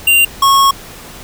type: tone pair in turn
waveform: square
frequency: 2780 / 1096.9 Hz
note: F7 / C#6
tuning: -9 / -19 cents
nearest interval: octave + major third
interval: 1610 cents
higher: first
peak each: -7 dBFS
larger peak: neither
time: 0.07-0.25 / 0.42-0.71 s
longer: second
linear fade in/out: 5 ms
effects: pink hiss -33 dBFS RMS until 1.23 s